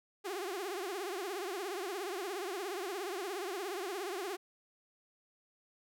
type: tone with vibrato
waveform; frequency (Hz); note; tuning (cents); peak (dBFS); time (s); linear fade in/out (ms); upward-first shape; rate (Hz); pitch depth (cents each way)
sawtooth; 378.9; F#4; +41; -33; 0.24-4.37; 20; triangle; 17; 200
effects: none